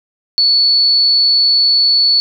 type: tone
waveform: sine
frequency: 4435 Hz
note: C#8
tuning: in tune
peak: -8 dBFS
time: 0.38-2.2 s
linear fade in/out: 0 ms
effects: none